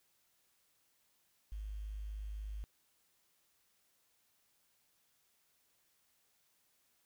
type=tone with quantisation; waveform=sine; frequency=51.91 Hz; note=G#1; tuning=in tune; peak=-40 dBFS; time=1.52-2.64 s; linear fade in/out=0 ms; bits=11; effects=white hiss -75 dBFS RMS until 7.05 s